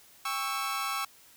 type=chord; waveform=sawtooth; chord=C# diminished; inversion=second; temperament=equal with one note detuned; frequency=798.2 / 1108.7 / 1318.5 Hz; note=G5 / C#6 / E6; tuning=+31 / 0 / 0 cents; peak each=-35 / -30 / -30 dBFS; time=0.25-1.05 s; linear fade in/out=5 ms; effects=white hiss -57 dBFS RMS until 1.36 s